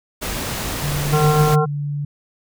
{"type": "noise", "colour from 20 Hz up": "pink", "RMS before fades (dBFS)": -25, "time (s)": [0.21, 1.56], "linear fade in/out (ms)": 20}
{"type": "tone", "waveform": "sine", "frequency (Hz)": 144.9, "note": "D3", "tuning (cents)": -23, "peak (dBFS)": -21, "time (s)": [0.83, 2.05], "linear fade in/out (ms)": 5}
{"type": "harmonic tone", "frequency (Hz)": 151.8, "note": "D#3", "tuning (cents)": -42, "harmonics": [1, 3, 5, 7, 9], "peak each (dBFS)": [-15, -19, -22, -25, -25], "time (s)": [1.12, 1.66], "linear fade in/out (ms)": 20}
{"effects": []}